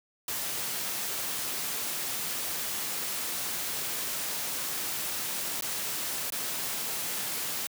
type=noise with dropouts; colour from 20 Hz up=white; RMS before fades=-33 dBFS; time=0.28-7.67 s; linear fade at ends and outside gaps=2 ms; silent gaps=5.61-5.622 / 6.302-6.322 s; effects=high-pass 100 Hz 12 dB/octave